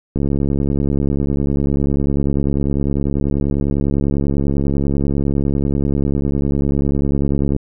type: click train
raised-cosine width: 3 ms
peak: -6 dBFS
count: 520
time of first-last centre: 0.16-7.564 s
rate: 70.1 Hz
effects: none